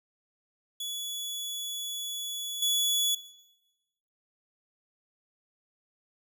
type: tone with level steps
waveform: sawtooth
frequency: 3400 Hz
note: G#7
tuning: 40 cents sharp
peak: -30 / -21 dBFS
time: 0.8-3.15 s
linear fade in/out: 5 ms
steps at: 2.62 s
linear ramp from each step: 5 ms
effects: noise-tail reverb RT60 1.0 s tail -18 dB re dry